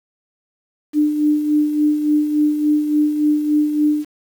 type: tone with tremolo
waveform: sine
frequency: 299.6 Hz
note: D4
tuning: 35 cents sharp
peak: -11 dBFS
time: 0.93-4.05 s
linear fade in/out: 50 ms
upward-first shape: sine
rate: 3.5 Hz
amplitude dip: 55%
effects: 7-bit